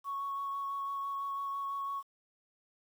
sine tone with vibrato, 1108.7 Hz, C#6, in tune, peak -33 dBFS, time 0.04-2.03 s, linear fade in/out 50 ms, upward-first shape sine, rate 6 Hz, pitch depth 10 cents each way, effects tanh soft clip ceiling -30 dBFS + 10-bit

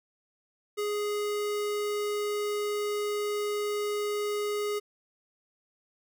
square tone, 415.3 Hz, G#4, in tune, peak -29 dBFS, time 0.77-4.8 s, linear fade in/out 20 ms, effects none

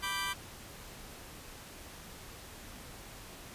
20% pulse chord, G major, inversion first, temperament equal, 987.8 / 1174.7 / 1568 Hz, B5 / D6 / G6, 0 / 0 / 0 cents, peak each -33 / -33 / -33 dBFS, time 0.02-0.34 s, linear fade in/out 20 ms, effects pink hiss -49 dBFS RMS until 3.54 s + resampled to 32000 Hz

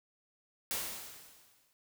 white noise with exponential decay, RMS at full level -34 dBFS, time 0.71-1.73 s, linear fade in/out 0 ms, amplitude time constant 220 ms, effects none

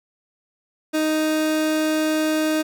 30% pulse tone, 311.1 Hz, D#4, in tune, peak -16 dBFS, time 0.93-2.63 s, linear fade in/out 20 ms, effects none

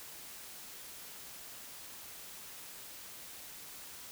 silence, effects white hiss -49 dBFS RMS until 4.11 s

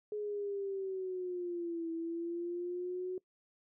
sine linear two-way sweep, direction down then up, 422.4 to 328.1 to 370.1 Hz, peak -35 dBFS, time 0.12-3.18 s, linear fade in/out 2 ms, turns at 1.91 s, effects noise-tail reverb RT60 0.1 s tail -22 dB re dry

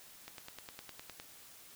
click train, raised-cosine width 0.2 ms, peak -28 dBFS, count 10, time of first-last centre 0.28-1.199 s, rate 9.79 Hz, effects white hiss -56 dBFS RMS until 1.75 s

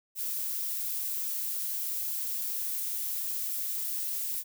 violet noise, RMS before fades -33 dBFS, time 0.15-4.44 s, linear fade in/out 50 ms, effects none

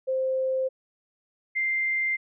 sine tone pair in turn, 523.3 / 2093 Hz, C5 / C7, 0 / 0 cents, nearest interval 2 octaves, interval 2400 cents, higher second, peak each -23 dBFS, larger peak neither, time 0.07-0.69 / 1.55-2.17 s, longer neither, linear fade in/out 20 ms, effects none

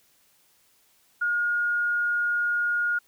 sine tone, 1430 Hz, F6, 41 cents sharp, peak -22 dBFS, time 1.21-2.99 s, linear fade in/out 10 ms, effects white hiss -63 dBFS RMS until 3.07 s

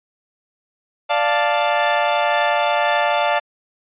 sawtooth chord, D minor, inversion none, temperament equal, 587.3 / 698.5 / 880 Hz, D5 / F5 / A5, 0 / 0 / 0 cents, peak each -16 dBFS, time 1.09-3.4 s, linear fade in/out 20 ms, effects resampled to 8000 Hz

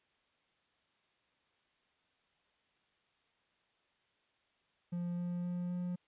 triangle tone with pitch steps, 174.61 / 175.72 / 176.84 / 177.97 Hz, F3 / F3 / F3 / F3, 0 / +11 / +22 / +33 cents, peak -33 dBFS, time 4.92-5.96 s, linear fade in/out 10 ms, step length 260 ms, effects white hiss -75 dBFS RMS until 6.07 s + resampled to 8000 Hz

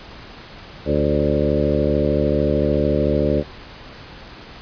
harmonic tone with a mistuned harmonic, 73.42 Hz, D2, in tune, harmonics 1 / 2 / 3 / 4 / 5 / 6 / 7 / 8, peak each -24 / -24 / -24 / -24 / -24 / -24 / -24 / -24 dBFS, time 0.85-3.44 s, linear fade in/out 50 ms, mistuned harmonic 7, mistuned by +30 cents, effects pink hiss -39 dBFS RMS until 4.61 s + resampled to 11025 Hz

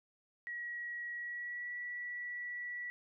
sine tone with pitch glide, 1914 to 1947.5 Hz, A#6 to B6, +45 to -25 cents, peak -39 dBFS, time 0.47-2.9 s, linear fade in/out 0 ms, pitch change +30 cents, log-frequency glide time 1.14-1.74 s, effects none

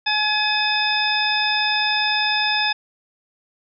harmonic tone with a mistuned harmonic, 847 Hz, G#5, 34 cents sharp, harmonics 1 / 2 / 3 / 4 / 6, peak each -24 / -24 / -24 / -24 / -24 dBFS, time 0.06-2.73 s, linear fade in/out 10 ms, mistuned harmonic 4, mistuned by +93 cents, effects none

